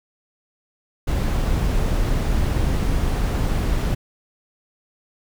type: noise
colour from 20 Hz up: brown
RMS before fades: -20 dBFS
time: 1.07-3.95 s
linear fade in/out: 10 ms
effects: none